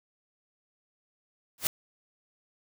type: noise with exponential growth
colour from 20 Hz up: white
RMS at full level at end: -21 dBFS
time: 1.58-1.67 s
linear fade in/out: 1 ms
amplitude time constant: 18 ms
effects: none